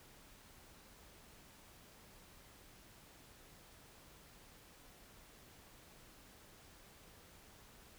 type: silence
effects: pink hiss -61 dBFS RMS until 7.98 s